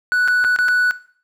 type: tone with dropouts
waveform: triangle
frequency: 1480 Hz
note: F#6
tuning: in tune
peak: -12 dBFS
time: 0.12-0.91 s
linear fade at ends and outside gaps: 0 ms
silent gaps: 0.277-0.283 / 0.441-0.447 / 0.562-0.588 / 0.683-0.686 s
effects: noise-tail reverb RT60 0.5 s tail -17 dB re dry